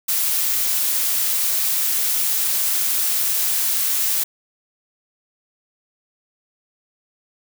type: noise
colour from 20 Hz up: blue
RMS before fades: -20 dBFS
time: 0.08-4.24 s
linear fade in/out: 10 ms
effects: none